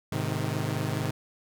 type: chord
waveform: sawtooth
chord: Ab major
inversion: none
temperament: equal with one note detuned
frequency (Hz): 106.25 / 130.81 / 155.56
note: Ab2 / C3 / Eb3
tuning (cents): +40 / 0 / 0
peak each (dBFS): -28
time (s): 0.12-1.11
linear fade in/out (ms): 5
effects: none

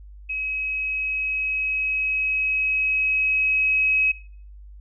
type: tone with level ramp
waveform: sine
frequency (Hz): 2550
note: D#7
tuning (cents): +42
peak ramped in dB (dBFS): -25 to -17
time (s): 0.29-4.12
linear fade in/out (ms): 10
effects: noise-tail reverb RT60 0.5 s tail -20 dB re dry + added 50 Hz sine -40 dBFS peak until 4.8 s

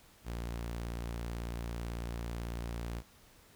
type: tone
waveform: sawtooth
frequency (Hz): 58.1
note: A#1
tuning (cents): -5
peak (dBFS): -33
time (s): 0.24-3.03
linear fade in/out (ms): 50
effects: pink hiss -61 dBFS RMS until 3.55 s

